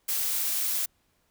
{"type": "noise", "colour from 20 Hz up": "blue", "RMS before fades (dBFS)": -28, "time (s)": [0.08, 0.86], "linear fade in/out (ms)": 10, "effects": ["pink hiss -70 dBFS RMS until 1.3 s"]}